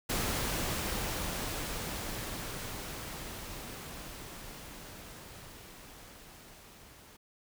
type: noise with level ramp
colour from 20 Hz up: pink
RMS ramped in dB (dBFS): -32 to -55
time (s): 0.09-7.17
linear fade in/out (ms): 10
effects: none